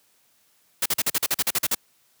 white noise bursts, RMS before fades -22 dBFS, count 12, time 0.82-1.749 s, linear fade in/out 5 ms, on 38 ms, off 43 ms, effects white hiss -63 dBFS RMS until 2.2 s + high-pass 80 Hz 12 dB/octave

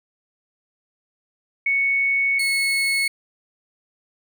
sine / 35% pulse tone pair in turn, 2217 / 2193 Hz, C#7 / C#7, 0 / -19 cents, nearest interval unison, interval 19 cents, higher first, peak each -17 dBFS, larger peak neither, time 1.66-2.39 / 2.39-3.08 s, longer first, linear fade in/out 5 ms, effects none

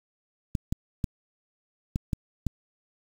clicks, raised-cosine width 5 ms, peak -14 dBFS, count 6, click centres 0.552 / 0.725 / 1.042 / 1.959 / 2.132 / 2.467 s, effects 7-bit

